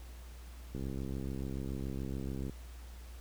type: click train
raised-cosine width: 3 ms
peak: -27 dBFS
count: 118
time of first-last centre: 0.75-2.496 s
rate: 67 Hz
effects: added 60 Hz sine -46 dBFS peak until 3.2 s + pink hiss -58 dBFS RMS until 3.2 s